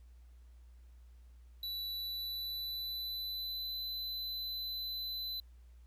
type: tone with pitch glide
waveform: square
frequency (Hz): 3951 to 4020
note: B7 to B7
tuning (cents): 0 to +30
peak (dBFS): -38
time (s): 1.63-5.4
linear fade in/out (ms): 2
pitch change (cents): +30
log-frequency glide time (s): 1.87-3.87
effects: added 60 Hz sine -54 dBFS peak until 5.86 s + pink hiss -75 dBFS RMS until 5.86 s